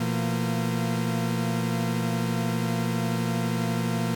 40% pulse tone cluster, 120.5 / 170.8 / 228.8 Hz, B2 / F3 / A#3, -42 / -38 / -32 cents, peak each -28 dBFS, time 0-4.15 s, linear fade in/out 5 ms, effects none

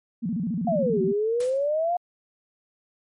sine tone with vibrato, 200 Hz, G3, 35 cents sharp, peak -24 dBFS, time 0.22-1.13 s, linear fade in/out 20 ms, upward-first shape square, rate 14 Hz, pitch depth 250 cents each way
sine exponential two-way sweep, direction down then up, 720 to 372.4 to 720 Hz, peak -21 dBFS, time 0.67-1.97 s, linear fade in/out 5 ms, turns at 1.02 s
white noise with exponential decay, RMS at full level -36 dBFS, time 1.4-1.7 s, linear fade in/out 5 ms, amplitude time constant 65 ms
effects MP3 48 kbps

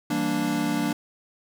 square chord, E half-diminished seventh, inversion none, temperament equal, 164.81 / 196 / 233.1 / 293.7 Hz, E3 / G3 / Bb3 / D4, 0 / 0 / 0 / 0 cents, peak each -33 / -32 / -29 / -27 dBFS, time 0.1-0.93 s, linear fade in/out 5 ms, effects none

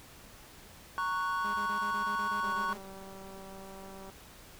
triangle chord, F# major, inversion first, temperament equal, 932.3 / 1108.7 / 1480 Hz, A#5 / C#6 / F#6, 0 / 0 / 0 cents, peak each -36 / -30 / -34 dBFS, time 0.98-2.73 s, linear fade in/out 0 ms
sawtooth tone bursts, 205.6 Hz, G#3, 17 cents flat, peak -38 dBFS, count 11, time 1.44-2.78 s, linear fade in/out 10 ms, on 100 ms, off 24 ms
click train, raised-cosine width 1 ms, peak -36 dBFS, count 323, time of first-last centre 2.43-4.098 s, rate 193 Hz
effects pink hiss -53 dBFS RMS until 4.59 s

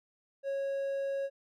triangle tone with hard clipping, 550 Hz, C#5, 14 cents flat, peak -32 dBFS, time 0.43-1.3 s, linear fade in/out 50 ms, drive 6 dB, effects none

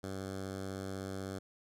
10% pulse tone with notch filter, 96.1 Hz, G2, 34 cents flat, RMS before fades -41 dBFS, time 0.03-1.39 s, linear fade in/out 10 ms, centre 2500 Hz, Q 1.6, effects low-pass 12000 Hz 12 dB/octave

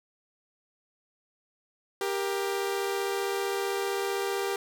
sawtooth tone pair together, 394.9 / 470.4 Hz, G4 / A#4, +13 / +16 cents, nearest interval minor third, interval 303 cents, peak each -25 / -30 dBFS, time 2.01-4.56 s, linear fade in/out 2 ms, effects none

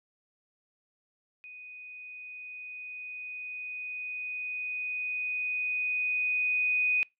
sine tone with level ramp, 2489 Hz, D#7, in tune, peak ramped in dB -44 to -23 dBFS, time 1.44-7.03 s, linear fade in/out 0 ms, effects noise-tail reverb RT60 0.2 s tail -25 dB re dry

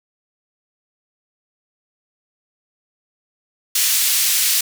white band-pass noise, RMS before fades -17 dBFS, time 3.75-4.61 s, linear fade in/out 5 ms, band 2500 to 15000 Hz, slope 12 dB/octave, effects none

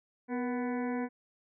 harmonic tone with a mistuned harmonic, 248.5 Hz, B3, 11 cents sharp, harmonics 1 / 2 / 3 / 4 / 6 / 7 / 8 / 9, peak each -32 / -38 / -42 / -44 / -48 / -49 / -50 / -51 dBFS, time 0.28-1.09 s, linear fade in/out 50 ms, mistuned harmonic 2, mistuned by -59 cents, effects none

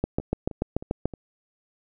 two click trains, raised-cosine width 2 ms, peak -10 / -23 dBFS, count 8 / 4, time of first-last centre 0.04-1.056 / 0.2-1.137 s, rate 6.89 / 3.2 Hz, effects none

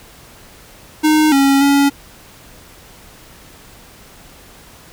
square tone with pitch steps, 308.1 / 275.2 / 280.9 Hz, D#4 / C#4 / C#4, -17 / -12 / +23 cents, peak -10 dBFS, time 1.03-1.9 s, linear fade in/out 20 ms, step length 290 ms, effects pink hiss -42 dBFS RMS until 4.92 s

